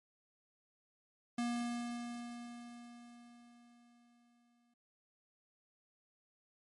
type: tone with exponential decay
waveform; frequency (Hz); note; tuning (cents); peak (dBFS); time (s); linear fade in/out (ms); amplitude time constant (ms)
square; 238.6; A#3; +41; -34; 1.38-4.74; 5; 730
effects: MP3 48 kbps